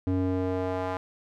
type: tone with band-pass filter sweep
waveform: square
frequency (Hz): 92.5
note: F#2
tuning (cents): 0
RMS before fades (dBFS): -28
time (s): 0.07-0.97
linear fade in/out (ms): 0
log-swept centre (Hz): 240 to 890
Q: 1.4
effects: none